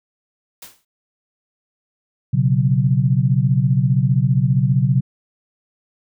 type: noise with exponential decay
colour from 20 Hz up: white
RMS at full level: -33 dBFS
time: 0.62-0.85 s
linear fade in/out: 5 ms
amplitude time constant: 50 ms
type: chord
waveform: sine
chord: B suspended second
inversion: none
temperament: equal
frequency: 123.47 / 138.59 / 185 Hz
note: B2 / C#3 / F#3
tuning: 0 / 0 / 0 cents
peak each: -17 / -16 / -21 dBFS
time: 2.33-5.01 s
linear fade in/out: 10 ms
effects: none